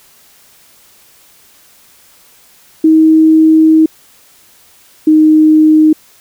sine tone pair in turn, 316.9 / 310.6 Hz, D#4 / D#4, +32 / -3 cents, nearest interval unison, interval 35 cents, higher first, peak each -3 dBFS, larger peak neither, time 2.84-3.86 / 5.07-5.93 s, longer first, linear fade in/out 5 ms, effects white hiss -45 dBFS RMS until 6.2 s

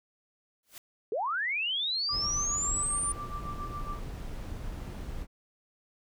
white noise with exponential growth, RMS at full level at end -42 dBFS, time 0.63-0.78 s, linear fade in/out 2 ms, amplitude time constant 31 ms
sine linear sweep, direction up, 388.8 to 9397 Hz, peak -28 dBFS, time 1.12-3.12 s, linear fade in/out 2 ms
sine tone with tremolo, 1174.7 Hz, D6, in tune, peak -35 dBFS, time 2.09-3.99 s, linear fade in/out 0 ms, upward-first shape sine, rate 7.3 Hz, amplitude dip 75%
brown noise, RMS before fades -38 dBFS, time 2.1-5.27 s, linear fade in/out 50 ms
effects none

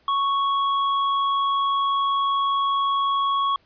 sine tone with hard clipping, 1108.7 Hz, C#6, in tune, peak -21 dBFS, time 0.08-3.56 s, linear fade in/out 2 ms, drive 8 dB, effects pink hiss -61 dBFS RMS until 3.65 s + resampled to 11025 Hz

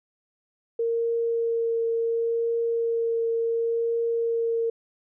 sine tone with vibrato, 461.3 Hz, A#4, 18 cents flat, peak -22 dBFS, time 0.79-4.7 s, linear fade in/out 5 ms, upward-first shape triangle, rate 0.7 Hz, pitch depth 11 cents each way, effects none

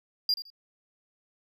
triangle tone with echo, 4800 Hz, D8, 37 cents sharp, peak -21 dBFS, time 0.29-0.34 s, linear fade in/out 2 ms, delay 81 ms, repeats 2, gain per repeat -13 dB, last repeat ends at 0.502 s, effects none

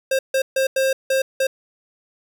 square tone bursts at uneven times, 532 Hz, C5, 29 cents sharp, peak -17 dBFS, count 6, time 0.11-0.19 / 0.34-0.42 / 0.56-0.67 / 0.76-0.93 / 1.1-1.22 / 1.4-1.47 s, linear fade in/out 5 ms, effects none

